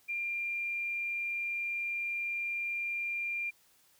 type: tone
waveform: sine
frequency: 2390 Hz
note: D7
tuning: 30 cents sharp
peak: -32 dBFS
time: 0.08-3.51 s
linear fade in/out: 20 ms
effects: white hiss -66 dBFS RMS until 3.99 s